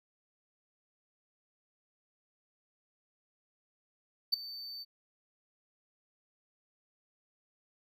triangle tone with ADSR envelope, 4561 Hz, C#8, 49 cents sharp, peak -21 dBFS, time 4.32-4.85 s, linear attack 17 ms, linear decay 7 ms, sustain -19 dB, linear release 30 ms, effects none

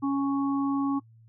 harmonic tone, 277.2 Hz, C#4, in tune, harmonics 1 / 3 / 4, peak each -24 / -37 / -34 dBFS, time 0.02-1 s, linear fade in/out 20 ms, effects noise-tail reverb RT60 0.1 s tail -23 dB re dry + added 113 Hz sine -52 dBFS peak until 1.28 s

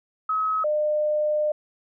sine tone pair in turn, 1279 / 603.6 Hz, D#6 / D5, +47 / +47 cents, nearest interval octave + minor second, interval 1300 cents, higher first, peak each -21 / -20 dBFS, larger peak second, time 0.29-0.64 / 0.64-1.52 s, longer second, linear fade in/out 5 ms, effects none

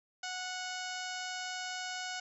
harmonic tone, 736 Hz, F#5, 9 cents flat, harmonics 1 / 2 / 3 / 4 / 5 / 6 / 7 / 8 / 9 / 10, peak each -43 / -42 / -47 / -46 / -51 / -49 / -47 / -51 / -50 / -52 dBFS, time 0.23-2.2 s, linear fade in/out 5 ms, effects none

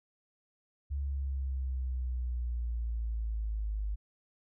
sine exponential sweep, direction down, 70.7 to 51 Hz, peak -31 dBFS, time 0.9-3.96 s, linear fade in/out 20 ms, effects none

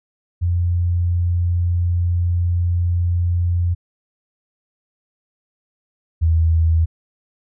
sine tone pair in turn, 87.3 / 81.69 Hz, F2 / E2, 0 / -15 cents, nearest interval minor second, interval 115 cents, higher first, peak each -15 / -12 dBFS, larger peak second, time 0.41-3.75 / 6.21-6.86 s, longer first, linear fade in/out 20 ms, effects none

